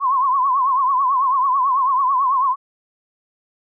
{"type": "tone with vibrato", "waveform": "sine", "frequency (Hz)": 1059, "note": "C6", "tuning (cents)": 21, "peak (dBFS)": -14, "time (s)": [0, 2.56], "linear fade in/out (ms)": 50, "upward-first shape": "triangle", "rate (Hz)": 9.1, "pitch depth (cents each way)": 130, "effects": []}